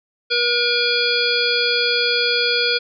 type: harmonic tone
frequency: 480 Hz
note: B4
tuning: 49 cents flat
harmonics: 1 / 3 / 5 / 7 / 9 / 10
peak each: -23 / -23 / -23 / -23 / -23 / -23 dBFS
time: 0.3-2.79 s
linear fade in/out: 20 ms
effects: none